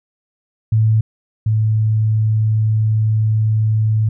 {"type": "tone pair in turn", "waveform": "sine", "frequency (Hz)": [110, 109.05], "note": ["A2", "A2"], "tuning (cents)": [0, -15], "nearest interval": "unison", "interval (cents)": 15, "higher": "first", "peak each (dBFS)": [-10, -12], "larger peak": "first", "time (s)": [[0.72, 1.01], [1.46, 4.09]], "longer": "second", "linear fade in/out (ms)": 5, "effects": []}